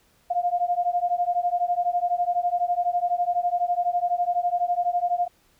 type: beating tone pair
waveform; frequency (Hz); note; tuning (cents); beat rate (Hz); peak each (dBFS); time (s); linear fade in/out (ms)
sine; 700 / 712; F5 / F5; +4 / +33; 12; -24; 0.3-5.28; 10
effects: pink hiss -62 dBFS RMS until 5.59 s